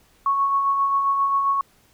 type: tone with tremolo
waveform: sine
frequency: 1106 Hz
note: C#6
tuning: 4 cents flat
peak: -16 dBFS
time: 0.26-1.61 s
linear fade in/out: 2 ms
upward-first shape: sine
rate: 7.5 Hz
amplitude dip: 35%
effects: pink hiss -58 dBFS RMS until 1.93 s